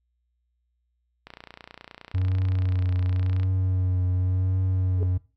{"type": "click train", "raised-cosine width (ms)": 0.3, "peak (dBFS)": -25, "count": 65, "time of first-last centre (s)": [1.27, 3.432], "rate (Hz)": 29.6}
{"type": "tone with vibrato", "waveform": "triangle", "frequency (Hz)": 92.5, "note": "F#2", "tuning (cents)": 0, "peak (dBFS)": -19, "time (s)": [2.14, 5.18], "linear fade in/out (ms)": 10, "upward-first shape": "triangle", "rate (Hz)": 0.91, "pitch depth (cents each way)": 29}
{"type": "tone with exponential growth", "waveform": "sine", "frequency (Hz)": 425.1, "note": "G#4", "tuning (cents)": 40, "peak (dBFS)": -26, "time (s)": [4.95, 5.03], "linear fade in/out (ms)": 0, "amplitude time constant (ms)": 16}
{"effects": ["noise-tail reverb RT60 0.3 s tail -18 dB re dry", "added 60 Hz sine -70 dBFS peak until 5.36 s"]}